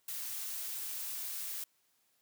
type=noise; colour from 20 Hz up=blue; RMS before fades=-40 dBFS; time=0.08-1.64 s; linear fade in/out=5 ms; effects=white hiss -74 dBFS RMS until 2.21 s + high-pass 100 Hz 12 dB/octave